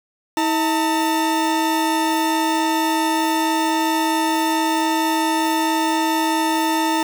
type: tone pair together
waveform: 40% pulse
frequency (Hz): 321.2 / 899.1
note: E4 / A5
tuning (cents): -45 / +37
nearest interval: octave + tritone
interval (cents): 1782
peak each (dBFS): -19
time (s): 0.37-7.03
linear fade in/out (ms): 2
effects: 9-bit